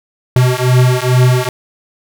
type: beating tone pair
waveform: square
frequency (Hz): 125 / 127.3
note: B2 / C3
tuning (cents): +21 / -47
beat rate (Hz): 2.3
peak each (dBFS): -12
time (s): 0.36-1.49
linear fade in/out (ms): 2
effects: none